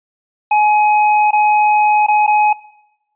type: tone with dropouts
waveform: square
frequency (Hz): 843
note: G#5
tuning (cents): +26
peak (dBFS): -10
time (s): 0.51-2.53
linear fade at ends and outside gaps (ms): 5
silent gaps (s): 1.309-1.33 / 2.065-2.083 / 2.266-2.276
effects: noise-tail reverb RT60 0.9 s tail -20 dB re dry + resampled to 8000 Hz